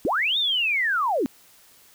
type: linear two-way sweep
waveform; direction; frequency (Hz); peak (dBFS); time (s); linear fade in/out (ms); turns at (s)
sine; up then down; 222.7 to 3729 to 222.7; -20; 0.05-1.26; 0; 0.38
effects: white hiss -54 dBFS RMS until 1.94 s